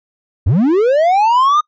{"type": "linear sweep", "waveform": "triangle", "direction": "up", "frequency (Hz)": [73, 1240], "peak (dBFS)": -7, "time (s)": [0.46, 1.61], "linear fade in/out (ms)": 10, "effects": ["noise-tail reverb RT60 0.1 s tail -23 dB re dry", "resampled to 16000 Hz"]}